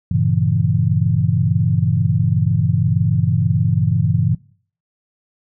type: chord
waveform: sine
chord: G diminished seventh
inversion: none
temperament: equal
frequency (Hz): 98 / 116.54 / 138.59 / 164.81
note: G2 / Bb2 / Db3 / Fb3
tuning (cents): 0 / 0 / 0 / 0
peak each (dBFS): -19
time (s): 0.11-4.35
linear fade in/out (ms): 5
effects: noise-tail reverb RT60 0.5 s tail -21 dB re dry